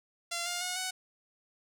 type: tone with pitch steps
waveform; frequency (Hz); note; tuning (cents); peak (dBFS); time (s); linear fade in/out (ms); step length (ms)
5% pulse; 687 / 705.5 / 724.5 / 744; F5 / F5 / F#5 / F#5; -29 / +17 / -37 / +9; -21; 0.31-0.91; 10; 150
effects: none